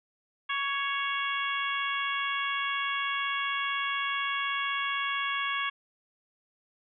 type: harmonic tone with a mistuned harmonic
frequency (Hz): 554.4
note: C#5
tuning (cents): 0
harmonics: 2 / 3 / 4 / 5 / 6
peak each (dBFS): -32 / -34 / -35 / -36 / -37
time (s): 0.49-5.7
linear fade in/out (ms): 10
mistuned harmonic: 2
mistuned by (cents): +19
effects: none